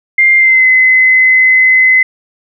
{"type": "tone with pitch glide", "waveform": "sine", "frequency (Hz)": [2100, 2039], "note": ["C7", "C7"], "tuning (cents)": [6, -45], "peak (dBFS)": -4, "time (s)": [0.18, 2.03], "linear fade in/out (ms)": 5, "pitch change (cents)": -51, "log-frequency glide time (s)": [0.38, 0.67], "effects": []}